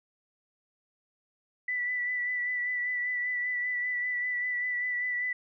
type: tone with vibrato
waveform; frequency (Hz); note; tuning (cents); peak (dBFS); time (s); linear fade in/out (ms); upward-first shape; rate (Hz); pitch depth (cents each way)
sine; 1975.5; B6; 0; -28; 1.68-5.33; 5; sine; 5.1; 22
effects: none